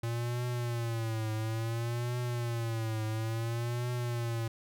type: tone with vibrato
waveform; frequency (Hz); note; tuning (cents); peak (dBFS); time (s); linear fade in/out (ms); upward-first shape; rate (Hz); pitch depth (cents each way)
square; 115.7; A#2; -13; -32; 0.03-4.48; 5; triangle; 0.58; 110
effects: none